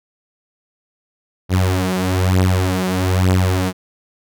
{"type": "beating tone pair", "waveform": "sawtooth", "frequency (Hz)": [92.1, 93.2], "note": ["F#2", "F#2"], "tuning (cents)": [-7, 13], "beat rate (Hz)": 1.1, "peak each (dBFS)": -13, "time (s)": [1.49, 3.73], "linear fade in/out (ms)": 50, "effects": []}